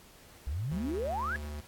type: exponential sweep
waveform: sine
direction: up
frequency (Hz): 62.1 to 1730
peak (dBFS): -31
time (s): 0.47-1.36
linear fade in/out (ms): 0
type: tone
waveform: square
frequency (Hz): 74.2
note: D2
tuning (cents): +18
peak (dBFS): -38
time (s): 0.71-1.61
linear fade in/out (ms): 10
effects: pink hiss -56 dBFS RMS until 1.67 s + AAC 64 kbps